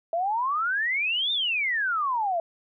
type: exponential two-way sweep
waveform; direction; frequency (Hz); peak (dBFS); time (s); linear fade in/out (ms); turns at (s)
sine; up then down; 650 to 3673 to 650; -23; 0.13-2.4; 2; 1.32
effects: none